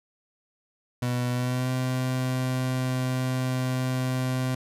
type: tone with pitch glide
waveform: 30% pulse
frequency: 123.47 to 128.49 Hz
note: B2 to C3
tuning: 0 to -31 cents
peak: -22 dBFS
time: 1.02-4.55 s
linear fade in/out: 5 ms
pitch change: +69 cents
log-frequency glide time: 1.32-1.71 s
effects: resampled to 32000 Hz